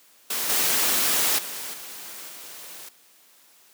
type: noise with level steps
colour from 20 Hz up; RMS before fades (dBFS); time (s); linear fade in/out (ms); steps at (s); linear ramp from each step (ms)
white; -27 / -22 / -34 / -39 / -41; 0.3-2.89; 5; 0.49 / 1.38 / 1.73 / 2.28; 10
effects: white hiss -56 dBFS RMS until 3.73 s + high-pass 200 Hz 12 dB/octave